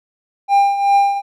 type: tone with tremolo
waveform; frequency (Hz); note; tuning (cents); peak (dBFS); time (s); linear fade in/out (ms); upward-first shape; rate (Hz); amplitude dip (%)
triangle; 799; G5; +33; -6; 0.48-1.22; 50; triangle; 2.6; 70
effects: none

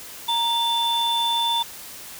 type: tone pair together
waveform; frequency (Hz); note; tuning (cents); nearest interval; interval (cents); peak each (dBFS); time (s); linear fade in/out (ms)
triangle; 932.3 / 3520; A#5 / A7; 0 / 0; octave + major seventh; 2300; -20; 0.28-1.63; 10
effects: tanh soft clip ceiling -12 dBFS + white hiss -39 dBFS RMS until 2.19 s

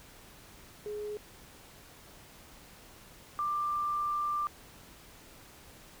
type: tone pair in turn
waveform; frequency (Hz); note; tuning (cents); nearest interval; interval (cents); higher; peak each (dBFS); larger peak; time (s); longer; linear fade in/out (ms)
sine; 419 / 1185.1; G#4 / D6; +15 / +15; octave + tritone; 1800; second; -35 / -29; second; 0.86-1.17 / 3.39-4.47; second; 0
effects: pink hiss -54 dBFS RMS until 6 s

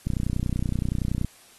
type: click train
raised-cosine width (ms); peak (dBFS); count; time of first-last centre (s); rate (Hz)
5; -13; 37; 0.07-1.246; 30.6
effects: white hiss -53 dBFS RMS until 1.58 s + AAC 32 kbps

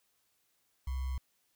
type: tone with sample-and-hold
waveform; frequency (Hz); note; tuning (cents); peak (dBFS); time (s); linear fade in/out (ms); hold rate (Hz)
sine; 65.2; C2; -5; -32; 0.87-1.18; 5; 1050
effects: white hiss -75 dBFS RMS until 1.55 s

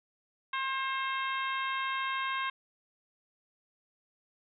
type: harmonic tone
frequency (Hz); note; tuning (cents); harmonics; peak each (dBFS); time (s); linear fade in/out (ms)
533; C5; +32; 2 / 3 / 4 / 5 / 6 / 7; -33 / -37 / -39 / -41 / -43 / -44; 0.53-2.5; 5
effects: none

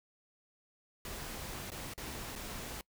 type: noise with dropouts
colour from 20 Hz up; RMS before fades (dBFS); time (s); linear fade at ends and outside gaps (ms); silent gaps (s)
pink; -43; 1.05-2.81; 1; 1.703-1.718 / 1.937-1.978 / 2.354-2.36
effects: noise-tail reverb RT60 0.1 s tail -24 dB re dry

